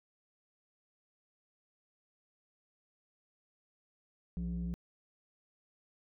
sine tone pair together, 61.9 / 174.72 Hz, B1 / F3, +5 / +1 cents, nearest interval octave + tritone, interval 1796 cents, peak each -36 / -34 dBFS, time 4.37-4.74 s, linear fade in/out 0 ms, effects tanh soft clip ceiling -31 dBFS

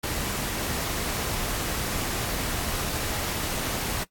pink noise, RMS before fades -29 dBFS, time 0.03-4.04 s, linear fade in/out 10 ms, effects noise-tail reverb RT60 0.1 s tail -17 dB re dry + AAC 64 kbps

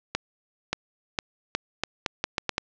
accelerating click train, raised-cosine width 0.2 ms, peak -7 dBFS, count 10, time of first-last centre 0.15-2.581 s, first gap 580 ms, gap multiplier 0.79, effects low-pass 6000 Hz 12 dB/octave

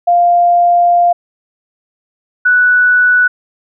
sine tone pair in turn, 698.5 / 1480.1 Hz, F5 / F#6, 0 / 0 cents, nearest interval octave + minor second, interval 1300 cents, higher second, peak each -6 dBFS, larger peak neither, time 0.07-1.13 / 2.45-3.28 s, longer first, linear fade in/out 10 ms, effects none

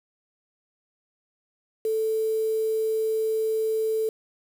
sine tone with quantisation, 440 Hz, A4, in tune, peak -22 dBFS, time 1.85-4.09 s, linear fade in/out 2 ms, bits 7, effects none

